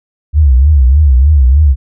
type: tone with vibrato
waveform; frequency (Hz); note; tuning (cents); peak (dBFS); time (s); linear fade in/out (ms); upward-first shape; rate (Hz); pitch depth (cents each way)
sine; 69.3; C#2; 0; -3; 0.33-1.76; 50; triangle; 3.3; 230
effects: none